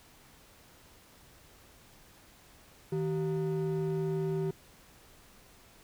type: ring-modulated tone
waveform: triangle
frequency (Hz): 271.2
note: C#4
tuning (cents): -38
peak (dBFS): -24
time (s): 2.92-4.51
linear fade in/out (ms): 5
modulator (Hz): 113
effects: pink hiss -58 dBFS RMS until 5.83 s